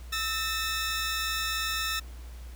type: tone pair together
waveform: 15% pulse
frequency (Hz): 1305.6 / 1807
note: E6 / A6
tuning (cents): -17 / +46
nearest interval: tritone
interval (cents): 563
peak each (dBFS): -25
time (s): 0.12-2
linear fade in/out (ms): 10
effects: added 60 Hz sine -40 dBFS peak until 2.55 s + pink hiss -54 dBFS RMS until 2.55 s